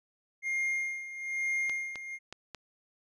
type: tone with tremolo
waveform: triangle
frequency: 2123 Hz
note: C7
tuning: 25 cents sharp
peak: -26 dBFS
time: 0.42-2.19 s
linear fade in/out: 50 ms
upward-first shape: sine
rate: 1.1 Hz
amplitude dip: 75%
type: clicks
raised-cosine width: 0.2 ms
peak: -24 dBFS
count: 4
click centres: 1.696 / 1.957 / 2.326 / 2.547 s
effects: resampled to 24000 Hz